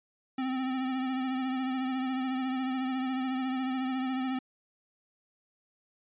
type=tone with vibrato; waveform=square; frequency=260 Hz; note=C4; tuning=11 cents flat; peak=-30 dBFS; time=0.38-4.39 s; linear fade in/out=5 ms; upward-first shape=triangle; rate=14 Hz; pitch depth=41 cents each way; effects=resampled to 8000 Hz